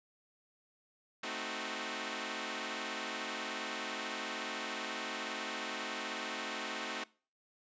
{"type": "chord", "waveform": "5% pulse", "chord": "A diminished seventh", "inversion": "none", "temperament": "equal", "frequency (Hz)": [220, 261.6, 311.1, 370], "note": ["A3", "C4", "Eb4", "Gb4"], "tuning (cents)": [0, 0, 0, 0], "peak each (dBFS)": -32, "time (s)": [1.23, 7.04], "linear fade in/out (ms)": 5, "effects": ["noise-tail reverb RT60 0.4 s tail -23 dB re dry", "resampled to 16000 Hz"]}